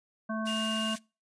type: harmonic tone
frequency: 219.6 Hz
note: A3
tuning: 3 cents flat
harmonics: 1 / 3 / 5 / 7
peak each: -32 / -37 / -39 / -40 dBFS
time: 0.29-0.96 s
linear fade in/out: 10 ms
type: high-pass noise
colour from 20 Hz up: white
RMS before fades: -41 dBFS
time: 0.45-0.99 s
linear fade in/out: 20 ms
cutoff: 1500 Hz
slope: 96 dB/octave
type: tone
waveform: sine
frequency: 2825 Hz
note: F7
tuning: 19 cents sharp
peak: -33 dBFS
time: 0.47-0.94 s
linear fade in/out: 5 ms
effects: noise-tail reverb RT60 0.3 s tail -24 dB re dry + resampled to 22050 Hz